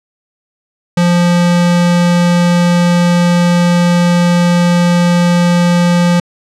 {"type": "tone", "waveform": "square", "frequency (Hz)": 174.61, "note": "F3", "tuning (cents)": 0, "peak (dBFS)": -8, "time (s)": [0.97, 6.2], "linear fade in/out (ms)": 5, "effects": ["low-pass 8000 Hz 12 dB/octave"]}